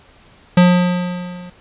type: tone with level ramp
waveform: square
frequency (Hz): 178.6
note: F3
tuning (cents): +39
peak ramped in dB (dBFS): -6 to -33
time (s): 0.57-1.5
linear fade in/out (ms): 5
effects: pink hiss -48 dBFS RMS until 1.6 s + resampled to 8000 Hz